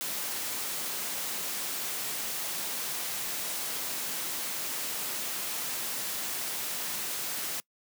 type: noise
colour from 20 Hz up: white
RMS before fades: -34 dBFS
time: 0.01-7.6 s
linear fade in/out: 0 ms
effects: noise-tail reverb RT60 0.1 s tail -24 dB re dry + high-pass 150 Hz 12 dB/octave